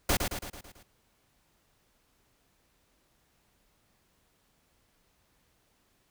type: noise with echo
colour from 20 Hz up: pink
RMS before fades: -25 dBFS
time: 0.09-0.17 s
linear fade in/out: 5 ms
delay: 110 ms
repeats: 6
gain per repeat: -5 dB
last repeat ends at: 0.83 s
effects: pink hiss -70 dBFS RMS until 6.1 s